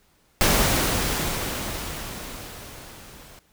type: noise with level ramp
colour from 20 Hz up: pink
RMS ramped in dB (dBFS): -18 to -47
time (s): 0.41-3.39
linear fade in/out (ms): 0
effects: pink hiss -62 dBFS RMS until 3.52 s